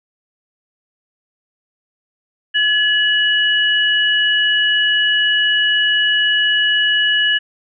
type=tone pair together; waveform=sine; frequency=1703 / 2929 Hz; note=G#6 / F#7; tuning=+43 / -18 cents; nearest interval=major sixth; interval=939 cents; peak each=-15 dBFS; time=2.54-7.39 s; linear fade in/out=20 ms; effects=none